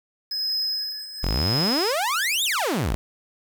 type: tone with tremolo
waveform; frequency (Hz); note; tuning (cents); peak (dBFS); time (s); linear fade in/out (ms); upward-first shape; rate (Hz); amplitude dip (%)
triangle; 5090; D#8; +39; -21; 0.31-1.92; 5; sine; 0.95; 75
type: exponential two-way sweep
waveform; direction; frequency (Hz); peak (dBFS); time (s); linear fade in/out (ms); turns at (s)
sawtooth; up then down; 38.89 to 3844 to 38.89; -18; 1.23-2.95; 0; 2.44
effects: 7-bit